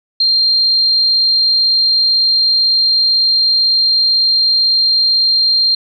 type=tone; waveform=sine; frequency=4186 Hz; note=C8; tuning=in tune; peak=-9 dBFS; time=0.2-5.75 s; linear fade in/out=5 ms; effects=none